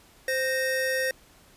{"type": "tone pair together", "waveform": "square", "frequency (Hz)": [521, 1856.6], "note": ["C5", "A#6"], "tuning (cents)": [-7, -7], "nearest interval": "octave + minor seventh", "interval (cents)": 2200, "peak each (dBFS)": -28, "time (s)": [0.28, 1.11], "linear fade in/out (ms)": 2, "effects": ["pink hiss -56 dBFS RMS until 1.56 s", "resampled to 32000 Hz"]}